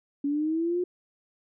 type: linear sweep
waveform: sine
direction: up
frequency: 280 to 362.4 Hz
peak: -24 dBFS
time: 0.24-0.84 s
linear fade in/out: 5 ms
effects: none